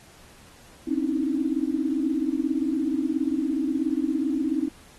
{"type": "tone cluster", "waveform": "sine", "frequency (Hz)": [260.8, 279.1, 306.5, 323.5], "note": ["C4", "C#4", "D#4", "E4"], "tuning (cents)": [-5, 12, -26, -32], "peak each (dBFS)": -28, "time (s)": [0.87, 4.69], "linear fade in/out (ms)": 10, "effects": ["pink hiss -52 dBFS RMS until 4.98 s", "AAC 32 kbps"]}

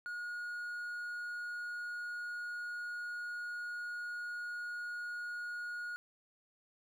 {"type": "tone", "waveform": "triangle", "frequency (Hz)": 1442, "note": "F#6", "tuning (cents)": -45, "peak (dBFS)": -37, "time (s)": [0.06, 5.96], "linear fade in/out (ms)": 0, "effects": []}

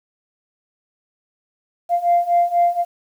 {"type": "beating tone pair", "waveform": "sine", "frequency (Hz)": [693, 697.1], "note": ["F5", "F5"], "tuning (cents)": [-14, -3], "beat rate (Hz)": 4.1, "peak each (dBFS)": [-17, -15], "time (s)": [1.89, 2.85], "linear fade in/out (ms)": 50, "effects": ["tanh soft clip ceiling -8 dBFS", "8-bit"]}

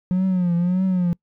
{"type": "tone with vibrato", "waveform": "triangle", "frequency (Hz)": 180, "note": "F#3", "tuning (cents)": -47, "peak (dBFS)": -14, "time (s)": [0.11, 1.13], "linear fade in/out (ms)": 0, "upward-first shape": "triangle", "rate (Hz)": 1.7, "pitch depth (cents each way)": 99, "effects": ["noise-tail reverb RT60 0.1 s tail -26 dB re dry", "tanh soft clip ceiling -11 dBFS"]}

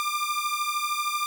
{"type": "beating tone pair", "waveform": "sawtooth", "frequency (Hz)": [1189, 1202], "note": ["D6", "D6"], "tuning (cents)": [21, 40], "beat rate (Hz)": 13, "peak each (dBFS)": [-25, -25], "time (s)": [0, 1.26], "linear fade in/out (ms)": 0, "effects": []}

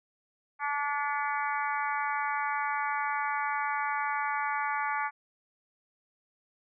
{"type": "harmonic tone with a mistuned harmonic", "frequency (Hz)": 289, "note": "D4", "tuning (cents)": -28, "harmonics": [3, 4, 5, 6, 7, 8], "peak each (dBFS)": [-32, -34, -36, -38, -39, -40], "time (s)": [0.59, 5.11], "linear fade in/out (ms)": 50, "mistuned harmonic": 8, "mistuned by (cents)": -45, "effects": []}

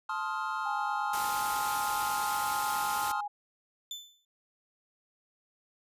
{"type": "chord", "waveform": "triangle", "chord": "F dominant seventh", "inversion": "first", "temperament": "just", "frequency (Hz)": [873.1, 1047.7, 1257.2, 1396.9], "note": ["A5", "C6", "Eb6", "F6"], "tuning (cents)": [-14, 2, 18, 0], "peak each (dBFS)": -35, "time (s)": [0.09, 3.21], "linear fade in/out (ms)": 5}
{"type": "tone", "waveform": "sine", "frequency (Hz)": 824, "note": "G#5", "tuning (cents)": -14, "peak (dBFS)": -33, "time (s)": [0.65, 3.28], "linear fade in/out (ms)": 10}
{"type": "noise", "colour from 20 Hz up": "white", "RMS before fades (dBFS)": -37, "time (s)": [1.13, 3.12], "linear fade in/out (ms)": 5}
{"type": "tone with exponential decay", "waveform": "35% pulse", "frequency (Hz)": 3520, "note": "A7", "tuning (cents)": 0, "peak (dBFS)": -32, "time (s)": [3.91, 4.25], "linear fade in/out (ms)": 2, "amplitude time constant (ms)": 72}
{"effects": ["resampled to 32000 Hz"]}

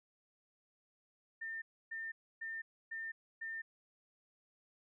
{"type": "tone bursts", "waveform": "sine", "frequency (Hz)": 1805, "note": "A6", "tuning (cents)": 44, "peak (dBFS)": -40, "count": 5, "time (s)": [1.41, 3.62], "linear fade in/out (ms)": 10, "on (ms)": 210, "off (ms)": 290, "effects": []}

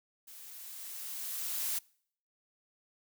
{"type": "noise with level ramp", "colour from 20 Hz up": "blue", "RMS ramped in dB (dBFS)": [-51, -33], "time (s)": [0.27, 1.79], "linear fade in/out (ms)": 10, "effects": ["noise-tail reverb RT60 0.6 s tail -25 dB re dry"]}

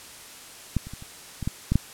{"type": "clicks", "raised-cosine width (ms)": 5, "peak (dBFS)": [-10, -26, -25, -29, -19, -13, -9, -6], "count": 8, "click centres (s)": [0.767, 0.87, 0.936, 1.024, 1.427, 1.475, 1.72, 1.756], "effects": ["white hiss -44 dBFS RMS until 1.93 s", "low-pass 11000 Hz 12 dB/octave"]}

